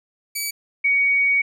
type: tone pair in turn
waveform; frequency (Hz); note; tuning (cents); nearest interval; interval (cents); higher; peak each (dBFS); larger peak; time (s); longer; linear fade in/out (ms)
10% pulse / sine; 2286 / 2245; D7 / C#7; -47 / +21; unison; 32; first; -15 / -15; neither; 0.35-0.51 / 0.84-1.42; second; 10
effects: none